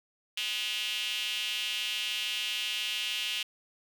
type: tone with high-pass filter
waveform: square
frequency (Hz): 113.5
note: A#2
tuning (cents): -46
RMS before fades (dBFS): -33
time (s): 0.37-3.43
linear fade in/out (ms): 5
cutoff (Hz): 2900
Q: 5.4
effects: none